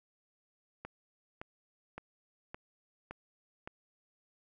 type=click train; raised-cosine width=0.5 ms; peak=-27 dBFS; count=6; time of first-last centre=0.85-3.675 s; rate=1.77 Hz; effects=none